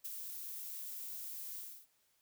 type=noise with ADSR envelope; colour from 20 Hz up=violet; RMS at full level=-41 dBFS; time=0.04-1.87 s; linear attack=13 ms; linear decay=26 ms; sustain=-4 dB; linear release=290 ms; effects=white hiss -75 dBFS RMS until 2.21 s

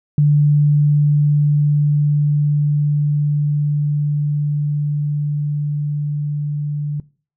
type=tone with level ramp; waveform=sine; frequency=147.1 Hz; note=D3; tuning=3 cents sharp; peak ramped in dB=-9 to -19 dBFS; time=0.18-7 s; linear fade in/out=2 ms; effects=noise-tail reverb RT60 0.4 s tail -21 dB re dry

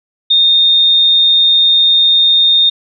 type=tone; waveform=sine; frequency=3664 Hz; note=A#7; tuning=31 cents flat; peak=-6 dBFS; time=0.3-2.7 s; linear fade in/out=10 ms; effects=none

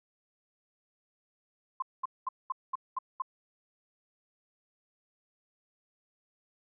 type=tone bursts; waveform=sine; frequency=1048 Hz; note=C6; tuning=2 cents sharp; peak=-29 dBFS; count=7; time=1.8-3.221 s; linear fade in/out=5 ms; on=23 ms; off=210 ms; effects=none

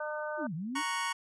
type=harmonic tone; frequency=302.7 Hz; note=D#4; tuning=48 cents flat; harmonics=2 / 3 / 4 / 5; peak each=-36 / -41 / -43 / -40 dBFS; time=0-0.47 s; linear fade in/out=5 ms
type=linear two-way sweep; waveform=sine; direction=down then up; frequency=370 to 147.1 to 314.5 Hz; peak=-34 dBFS; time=0.37-0.83 s; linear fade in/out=50 ms; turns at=0.54 s
type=chord; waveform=25% pulse; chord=F# major; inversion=first; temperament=equal; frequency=932.3 / 1108.7 / 1480 Hz; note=A#5 / C#6 / F#6; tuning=0 / 0 / 0 cents; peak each=-31 / -31 / -36 dBFS; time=0.75-1.13 s; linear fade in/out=10 ms
effects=resampled to 24000 Hz

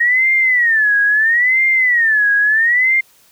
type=tone with vibrato; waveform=sine; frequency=1864.7 Hz; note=A#6; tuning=in tune; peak=-10 dBFS; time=0-3.01 s; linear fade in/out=10 ms; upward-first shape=sine; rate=0.75 Hz; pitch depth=210 cents each way; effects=white hiss -51 dBFS RMS until 3.31 s

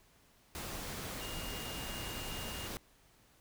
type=tone in noise; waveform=sine; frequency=2835 Hz; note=F7; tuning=25 cents sharp; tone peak=-47 dBFS; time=1.21-2.67 s; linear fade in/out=0 ms; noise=pink; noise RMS=-42 dBFS; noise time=0.55-2.77 s; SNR=-8 dB; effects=pink hiss -66 dBFS RMS until 3.4 s

